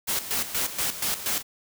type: noise with tremolo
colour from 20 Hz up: white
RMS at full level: -26 dBFS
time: 0.07-1.43 s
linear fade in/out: 20 ms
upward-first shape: square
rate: 4.2 Hz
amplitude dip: 70%
effects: none